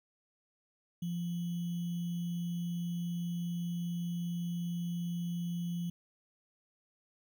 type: tone with sample-and-hold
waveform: sine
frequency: 172.6 Hz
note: F3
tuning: 20 cents flat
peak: -33 dBFS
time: 1.02-5.9 s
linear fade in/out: 5 ms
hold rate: 3150 Hz
effects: none